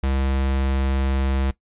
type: tone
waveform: square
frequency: 67 Hz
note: C2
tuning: 42 cents sharp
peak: -20 dBFS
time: 0.03-1.51 s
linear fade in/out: 5 ms
effects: noise-tail reverb RT60 0.1 s tail -18 dB re dry + resampled to 8000 Hz